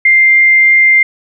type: tone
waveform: sine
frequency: 2099 Hz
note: C7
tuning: 5 cents sharp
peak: -4 dBFS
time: 0.05-1.03 s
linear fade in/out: 5 ms
effects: none